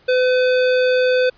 square tone, 506 Hz, B4, 42 cents sharp, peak -14 dBFS, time 0.08-1.3 s, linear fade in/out 10 ms, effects pink hiss -53 dBFS RMS until 1.37 s + resampled to 11025 Hz

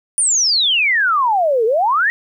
sine exponential two-way sweep, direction down then up, 9640 to 427.7 to 1930 Hz, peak -12 dBFS, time 0.18-2.1 s, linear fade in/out 0 ms, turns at 1.65 s, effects 9-bit

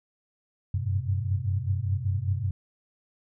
sine tone cluster, 92.3 / 97.4 / 105.7 / 128.4 Hz, F#2 / G2 / G#2 / C3, -4 / -11 / +31 / -32 cents, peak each -29 / -28 / -35 / -32 dBFS, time 0.74-2.51 s, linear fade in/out 5 ms, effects none

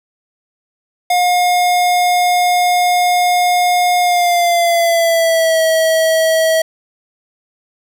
square tone with pitch glide, 715 to 644.4 Hz, F5 to E5, +41 to -39 cents, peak -11 dBFS, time 1.1-6.62 s, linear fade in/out 5 ms, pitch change -180 cents, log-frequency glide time 4-5.62 s, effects 7-bit

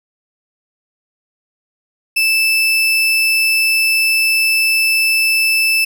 35% pulse tone, 2637 Hz, E7, in tune, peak -10 dBFS, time 2.16-5.85 s, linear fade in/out 10 ms, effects none

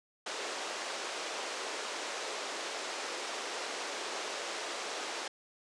pink band-pass noise, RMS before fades -39 dBFS, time 0.26-5.28 s, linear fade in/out 5 ms, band 380 to 7500 Hz, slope 24 dB/octave, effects resampled to 24000 Hz

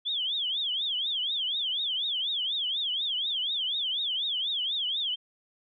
sine tone with vibrato, 3322 Hz, G#7, in tune, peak -27 dBFS, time 0.05-5.16 s, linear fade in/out 20 ms, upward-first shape triangle, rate 4.1 Hz, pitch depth 240 cents each way, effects none

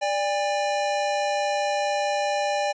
square tone pair together, 587.3 / 809.3 Hz, D5 / G#5, 0 / -45 cents, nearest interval tritone, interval 555 cents, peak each -26 dBFS, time 0.01-2.73 s, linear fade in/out 20 ms, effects resampled to 16000 Hz

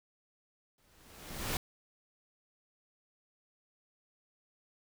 pink noise with exponential growth, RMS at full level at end -32 dBFS, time 0.78-1.57 s, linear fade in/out 2 ms, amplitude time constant 170 ms, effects none

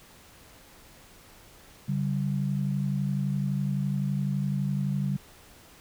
sine tone pair together, 141.4 / 193.25 Hz, C#3 / G3, +35 / -24 cents, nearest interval perfect fourth, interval 541 cents, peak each -27 / -29 dBFS, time 1.88-5.17 s, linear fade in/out 10 ms, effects pink hiss -53 dBFS RMS until 5.8 s

